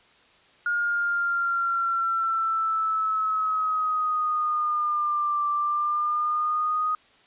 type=linear two-way sweep; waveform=sine; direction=down then up; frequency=1426 to 1174.7 to 1249 Hz; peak=-22 dBFS; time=0.66-6.95 s; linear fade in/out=2 ms; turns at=5.48 s; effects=white hiss -57 dBFS RMS until 7.26 s + resampled to 8000 Hz